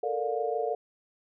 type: chord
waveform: sine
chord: Bb major seventh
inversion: third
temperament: equal with one note detuned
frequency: 440 / 466.2 / 587.3 / 711.5 Hz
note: A4 / Bb4 / D5 / F5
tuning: 0 / 0 / 0 / +32 cents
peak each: -32 / -32 / -35 / -32 dBFS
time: 0.03-0.75 s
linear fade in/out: 5 ms
effects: none